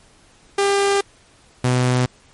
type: tone pair in turn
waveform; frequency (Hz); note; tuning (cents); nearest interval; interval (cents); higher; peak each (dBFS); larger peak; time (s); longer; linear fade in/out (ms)
sawtooth; 398.7 / 125.58; G4 / B2; +29 / +29; octave + minor sixth; 2000; first; -11; neither; 0.58-1.01 / 1.64-2.06; first; 5
effects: pink hiss -52 dBFS RMS until 2.33 s + MP3 48 kbps